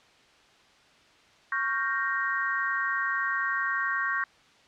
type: chord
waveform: sine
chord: G half-diminished seventh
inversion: second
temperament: equal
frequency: 1108.7 / 1396.9 / 1568 / 1864.7 Hz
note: Db6 / F6 / G6 / Bb6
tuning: 0 / 0 / 0 / 0 cents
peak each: -31 / -36 / -30 / -30 dBFS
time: 1.52-4.24 s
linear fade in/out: 2 ms
effects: white hiss -58 dBFS RMS until 4.67 s + low-pass 4000 Hz 12 dB/octave

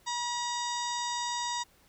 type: harmonic tone with a mistuned harmonic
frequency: 963 Hz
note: B5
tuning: 44 cents flat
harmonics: 1 / 2 / 3 / 4 / 5 / 6 / 7 / 8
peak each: -33 / -41 / -48 / -38 / -42 / -42 / -44 / -44 dBFS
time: 0.06-1.64 s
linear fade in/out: 20 ms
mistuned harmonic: 4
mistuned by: -62 cents
effects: pink hiss -63 dBFS RMS until 1.88 s

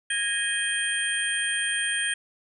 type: tone cluster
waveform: sine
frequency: 1651 / 1854 / 2507 / 3193 / 8910 Hz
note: G#6 / A#6 / D#7 / G7 / C#9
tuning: -11 / -10 / +12 / +31 / +8 cents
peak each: -29 / -31 / -34 / -30 / -30 dBFS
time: 0.1-2.14 s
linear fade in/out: 5 ms
effects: none

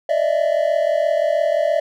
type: tone cluster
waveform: triangle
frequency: 583 / 620 / 666 Hz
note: D5 / D#5 / E5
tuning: -13 / -6 / +18 cents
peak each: -18 dBFS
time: 0.09-1.8 s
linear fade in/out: 5 ms
effects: none

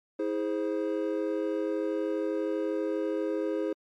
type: chord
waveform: triangle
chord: E augmented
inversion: none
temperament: equal with one note detuned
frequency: 322.8 / 415.3 / 523.3 Hz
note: E4 / G#4 / B#4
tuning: -36 / 0 / 0 cents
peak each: -29 / -30 / -31 dBFS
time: 0.19-3.73 s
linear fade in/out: 5 ms
effects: MP3 64 kbps

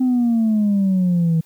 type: exponential sweep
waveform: sine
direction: down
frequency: 259.1 to 160 Hz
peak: -12 dBFS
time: 0-1.41 s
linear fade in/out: 10 ms
effects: tanh soft clip ceiling -12 dBFS + white hiss -56 dBFS RMS until 1.45 s

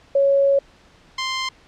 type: tone pair in turn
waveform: sine / 10% pulse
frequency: 554.4 / 1046.6 Hz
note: C#5 / C6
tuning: 0 / 0 cents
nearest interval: major seventh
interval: 1100 cents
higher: second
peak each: -13 dBFS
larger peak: neither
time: 0.15-0.59 / 1.18-1.49 s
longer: first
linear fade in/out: 5 ms
effects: pink hiss -52 dBFS RMS until 1.67 s + low-pass 5000 Hz 12 dB/octave

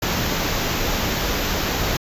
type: band-stop noise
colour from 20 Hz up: pink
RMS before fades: -22 dBFS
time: 0.02-1.97 s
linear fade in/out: 5 ms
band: 7100 to 12000 Hz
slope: 96 dB/octave
effects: resampled to 32000 Hz

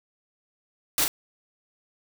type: noise with echo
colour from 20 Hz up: white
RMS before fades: -23 dBFS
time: 0.98-1.04 s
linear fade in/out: 0 ms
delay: 40 ms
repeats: 1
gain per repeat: -3 dB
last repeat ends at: 1.08 s
effects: none

